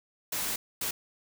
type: noise bursts at uneven times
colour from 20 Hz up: white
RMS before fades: -32 dBFS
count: 2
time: 0.32-0.56 / 0.81-0.91 s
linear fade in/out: 5 ms
effects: none